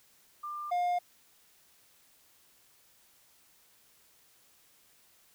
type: tone pair in turn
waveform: sine / triangle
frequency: 1194 / 710 Hz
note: D6 / F5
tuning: +28 / +28 cents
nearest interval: major sixth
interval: 900 cents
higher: first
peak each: -36 / -25 dBFS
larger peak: second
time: 0.43-0.71 / 0.71-0.99 s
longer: neither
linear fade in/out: 10 ms
effects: white hiss -64 dBFS RMS until 5.34 s